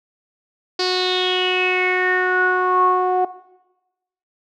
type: tone with low-pass filter sweep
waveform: sawtooth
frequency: 366.7 Hz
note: F#4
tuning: 15 cents flat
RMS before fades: -18 dBFS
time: 0.79-3.25 s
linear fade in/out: 5 ms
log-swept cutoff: 4700 to 820 Hz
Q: 7.6
effects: noise-tail reverb RT60 1.0 s tail -18 dB re dry